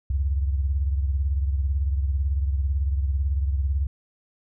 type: beating tone pair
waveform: sine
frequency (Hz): 68.4 / 86.4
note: C#2 / F2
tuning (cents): -23 / -18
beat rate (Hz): 18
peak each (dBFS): -21 / -30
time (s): 0.1-3.87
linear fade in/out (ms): 5
effects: none